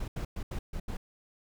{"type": "noise bursts at uneven times", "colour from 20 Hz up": "brown", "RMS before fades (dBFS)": -35, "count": 6, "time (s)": [[0, 0.08], [0.16, 0.25], [0.36, 0.43], [0.51, 0.59], [0.73, 0.8], [0.88, 0.97]], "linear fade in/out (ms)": 5, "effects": []}